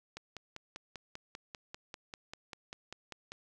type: click train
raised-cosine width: 0.2 ms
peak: -26 dBFS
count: 17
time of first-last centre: 0.17-3.32 s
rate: 5.08 Hz
effects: none